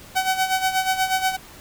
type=tone with tremolo; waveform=sawtooth; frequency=756 Hz; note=F#5; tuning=37 cents sharp; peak=-13 dBFS; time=0.15-1.37 s; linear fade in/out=20 ms; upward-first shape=sine; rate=8.3 Hz; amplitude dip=70%; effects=pink hiss -44 dBFS RMS until 1.6 s